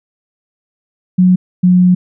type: tone pair in turn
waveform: sine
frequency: 182.7 / 180.81 Hz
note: F#3 / F#3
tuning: -22 / -40 cents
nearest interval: unison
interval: 18 cents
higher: first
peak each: -5 dBFS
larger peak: neither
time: 1.18-1.36 / 1.63-1.95 s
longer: second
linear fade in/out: 10 ms
effects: none